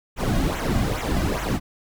brown noise with flanger, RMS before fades -23 dBFS, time 0.16-1.6 s, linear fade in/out 50 ms, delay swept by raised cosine 0.2 to 2.3 ms, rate 2.4 Hz, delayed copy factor -0.75, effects none

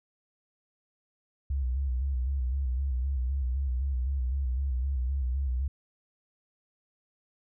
sine tone with vibrato, 65.41 Hz, C2, in tune, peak -26 dBFS, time 1.5-5.68 s, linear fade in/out 5 ms, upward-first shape square, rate 3.9 Hz, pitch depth 83 cents each way, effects none

